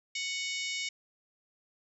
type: harmonic tone with a mistuned harmonic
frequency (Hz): 740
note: F#5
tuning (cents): 0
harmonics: 3 / 4 / 5 / 6 / 7 / 8 / 9 / 10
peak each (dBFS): -36 / -40 / -41 / -45 / -43 / -45 / -44 / -46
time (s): 0.15-0.89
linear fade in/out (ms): 5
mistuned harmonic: 8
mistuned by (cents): -67
effects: none